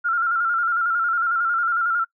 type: tone with vibrato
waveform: sine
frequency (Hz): 1382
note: F6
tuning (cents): -19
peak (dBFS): -18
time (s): 0.04-2.05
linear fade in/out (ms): 20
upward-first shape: square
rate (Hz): 11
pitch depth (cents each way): 49
effects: noise-tail reverb RT60 0.1 s tail -23 dB re dry